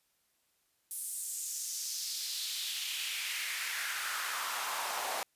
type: noise with high-pass filter sweep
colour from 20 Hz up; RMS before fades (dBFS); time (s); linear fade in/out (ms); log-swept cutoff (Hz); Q
pink; -37; 0.91-5.23; 0; 10000 to 710; 2.3
effects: white hiss -75 dBFS RMS until 5.35 s + resampled to 32000 Hz